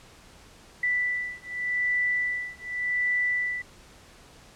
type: beating tone pair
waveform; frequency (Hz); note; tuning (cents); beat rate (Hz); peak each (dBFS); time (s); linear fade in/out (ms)
sine; 1975.5 / 1976.36; B6 / B6; 0 / +1; 0.86; -28; 0.83-3.62; 5
effects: pink hiss -52 dBFS RMS until 4.55 s + low-pass 9000 Hz 12 dB/octave